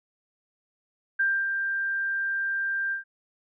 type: tone with ADSR envelope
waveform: sine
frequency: 1585 Hz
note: G6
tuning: 19 cents sharp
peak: -20 dBFS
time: 1.19-3.04 s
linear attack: 11 ms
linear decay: 260 ms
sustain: -5 dB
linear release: 120 ms
effects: none